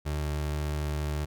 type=tone; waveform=30% pulse; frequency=74.6 Hz; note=D2; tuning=28 cents sharp; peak=-26 dBFS; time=0.05-1.26 s; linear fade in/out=20 ms; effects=none